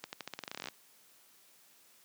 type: accelerating click train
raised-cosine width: 0.2 ms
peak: -22 dBFS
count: 17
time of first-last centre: 0.04-0.686 s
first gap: 89 ms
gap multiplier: 0.88
effects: white hiss -63 dBFS RMS until 2.04 s + high-pass 150 Hz 12 dB/octave